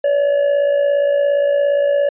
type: tone with amplitude modulation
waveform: triangle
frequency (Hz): 571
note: D5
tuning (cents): -49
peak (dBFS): -8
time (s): 0.04-2.09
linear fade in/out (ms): 5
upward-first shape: sine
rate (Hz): 57.3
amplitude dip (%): 55
effects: resampled to 8000 Hz